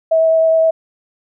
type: tone with vibrato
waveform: sine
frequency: 647 Hz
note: E5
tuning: 32 cents flat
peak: -9 dBFS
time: 0.11-0.71 s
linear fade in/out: 10 ms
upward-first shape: triangle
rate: 9.6 Hz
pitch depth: 10 cents each way
effects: none